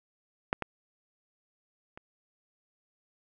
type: clicks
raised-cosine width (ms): 0.5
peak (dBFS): -11 / -17 / -29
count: 3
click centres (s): 0.529 / 0.623 / 1.975
effects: none